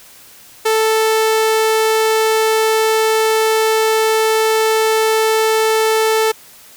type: tone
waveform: sawtooth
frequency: 440.4 Hz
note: A4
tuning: 2 cents sharp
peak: -8 dBFS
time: 0.65-6.32 s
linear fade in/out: 10 ms
effects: white hiss -42 dBFS RMS until 6.76 s